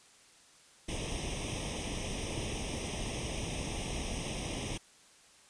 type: noise with comb filter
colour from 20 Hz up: pink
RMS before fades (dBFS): -37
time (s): 0.88-4.78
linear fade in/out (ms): 10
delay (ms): 0.34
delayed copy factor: +0.9
effects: white hiss -60 dBFS RMS until 5.49 s + resampled to 22050 Hz